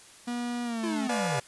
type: tone with pitch glide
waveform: 45% pulse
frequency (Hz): 241.2 to 217.4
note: B3 to A3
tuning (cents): -41 to -21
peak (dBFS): -30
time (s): 0.27-1.08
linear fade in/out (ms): 10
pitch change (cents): -180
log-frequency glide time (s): 0.64-0.88
type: linear sweep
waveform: square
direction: down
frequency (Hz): 351.8 to 123.47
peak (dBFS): -31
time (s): 0.83-1.4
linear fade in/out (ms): 10
type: chord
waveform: sawtooth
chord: B diminished seventh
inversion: none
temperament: just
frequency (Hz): 493.9 / 592.7 / 711.2 / 853.4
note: B4 / D5 / F5 / Ab5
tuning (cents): 0 / +16 / +31 / +47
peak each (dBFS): -30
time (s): 1.09-1.4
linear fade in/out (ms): 5
effects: white hiss -52 dBFS RMS until 1.47 s + resampled to 24000 Hz